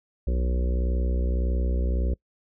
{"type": "harmonic tone", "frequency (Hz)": 61.74, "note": "B1", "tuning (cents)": 0, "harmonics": [1, 3, 4, 5, 6, 7, 8, 9], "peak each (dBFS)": [-22, -35, -39, -42, -38, -42, -41, -41], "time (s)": [0.27, 2.14], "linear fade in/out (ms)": 5, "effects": ["noise-tail reverb RT60 0.1 s tail -24 dB re dry"]}